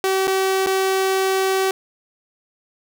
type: tone with dropouts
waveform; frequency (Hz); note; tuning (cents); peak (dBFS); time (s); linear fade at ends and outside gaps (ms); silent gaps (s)
sawtooth; 382.3; G4; -43; -13; 0.04-1.71; 1; 0.272-0.277 / 0.662-0.669
effects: none